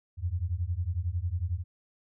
sine beating tone pair, 82.41 / 93.41 Hz, E2 / F#2, 0 / +17 cents, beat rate 11 Hz, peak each -31 dBFS, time 0.17-1.64 s, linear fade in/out 50 ms, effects none

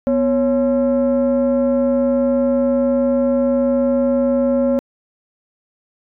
sine tone pair together, 246.9 / 551.7 Hz, B3 / C#5, 0 / -8 cents, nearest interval octave + major second, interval 1392 cents, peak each -14 dBFS, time 0.07-4.79 s, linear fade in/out 0 ms, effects tanh soft clip ceiling -10 dBFS

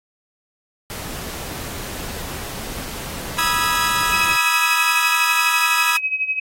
pink noise, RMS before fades -31 dBFS, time 0.9-4.36 s, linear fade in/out 0 ms
sawtooth chord, E major seventh, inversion second, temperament equal with one note detuned, 975.9 / 1244.5 / 1318.5 / 1661.2 Hz, B5 / D#6 / E6 / G#6, -21 / 0 / 0 / 0 cents, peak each -19 dBFS, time 3.38-5.97 s, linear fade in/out 5 ms
sine tone with tremolo, 2542 Hz, D#7, 36 cents sharp, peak -16 dBFS, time 4.12-6.4 s, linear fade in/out 10 ms, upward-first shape sine, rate 12 Hz, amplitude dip 75%
effects AAC 48 kbps

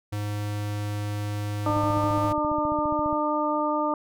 square tone, 103.83 Hz, G#2, in tune, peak -28 dBFS, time 0.12-2.33 s, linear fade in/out 10 ms
harmonic tone, 300.8 Hz, D4, 42 cents sharp, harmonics 1 / 2 / 3 / 4, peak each -28 / -28 / -28 / -28 dBFS, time 1.66-3.94 s, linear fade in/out 2 ms
click train, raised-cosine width 5 ms, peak -25 dBFS, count 22, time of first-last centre 1.7-3.129 s, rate 14.7 Hz
effects none

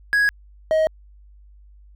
triangle tone pair in turn, 1661.2 / 631.1 Hz, G#6 / D#5, 0 / +24 cents, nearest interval octave + perfect fourth, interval 1676 cents, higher first, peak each -13 dBFS, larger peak neither, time 0.13-0.29 / 0.71-0.87 s, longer neither, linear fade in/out 0 ms, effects added 50 Hz sine -45 dBFS peak until 1.95 s

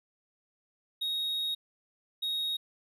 triangle tone bursts at uneven times, 3758 Hz, A#7, 13 cents sharp, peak -28 dBFS, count 2, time 1.01-1.55 / 2.22-2.57 s, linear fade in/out 10 ms, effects none

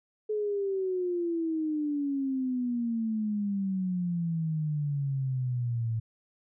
sine exponential sweep, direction down, 430 to 111.2 Hz, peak -27 dBFS, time 0.29-6 s, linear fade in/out 10 ms, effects none

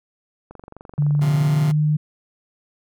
click train, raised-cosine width 1 ms, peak -25 dBFS, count 23, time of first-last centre 0.51-1.45 s, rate 23.4 Hz
sine tone with pitch glide, 146.83 to 151.48 Hz, D3 to D#3, 0 to -46 cents, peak -15 dBFS, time 0.98-1.97 s, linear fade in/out 10 ms, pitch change +54 cents, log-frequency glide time 1.27-1.76 s
sawtooth chord, Bb suspended second, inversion none, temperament just, 116.54 / 131.11 / 174.81 Hz, Bb2 / C3 / F3, 0 / +4 / +2 cents, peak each -29 / -25 / -25 dBFS, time 1.21-1.72 s, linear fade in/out 10 ms
effects none

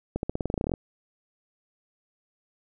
accelerating click train, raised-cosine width 2 ms, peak -14 dBFS, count 15, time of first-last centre 0.16-0.738 s, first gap 71 ms, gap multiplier 0.91, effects none

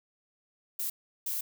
violet noise bursts at uneven times, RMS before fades -33 dBFS, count 2, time 0.79-0.9 / 1.26-1.41 s, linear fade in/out 5 ms, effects none

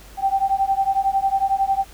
sine beating tone pair, 775 / 786 Hz, G5 / G5, -20 / +4 cents, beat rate 11 Hz, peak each -20 dBFS, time 0.17-1.85 s, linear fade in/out 50 ms, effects added 50 Hz sine -43 dBFS peak until 1.93 s + pink hiss -46 dBFS RMS until 1.93 s

